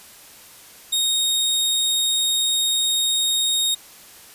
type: tone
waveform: sawtooth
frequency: 3729 Hz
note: A#7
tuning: in tune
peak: -15 dBFS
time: 0.92-3.75 s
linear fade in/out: 10 ms
effects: white hiss -45 dBFS RMS until 4.34 s + resampled to 32000 Hz